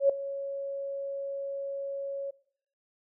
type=tone with ADSR envelope; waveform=sine; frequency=554 Hz; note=C#5; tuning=1 cent flat; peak=-16 dBFS; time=0-2.31 s; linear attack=94 ms; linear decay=3 ms; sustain=-16 dB; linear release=11 ms; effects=noise-tail reverb RT60 0.6 s tail -20 dB re dry